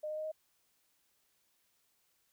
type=tone with pitch steps; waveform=sine; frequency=610 / 615.3 / 620.7 / 626.1 Hz; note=D#5 / D#5 / D#5 / D#5; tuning=-34 / -19 / -4 / +11 cents; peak=-36 dBFS; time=0.03-0.318 s; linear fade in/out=10 ms; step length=72 ms; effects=white hiss -75 dBFS RMS until 2.32 s